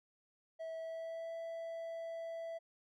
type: tone with pitch glide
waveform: triangle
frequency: 650 to 661.7 Hz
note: E5 to E5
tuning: -24 to +6 cents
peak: -39 dBFS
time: 0.59-2.59 s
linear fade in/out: 20 ms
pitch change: +30 cents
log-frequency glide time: 0.76-1.34 s
effects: none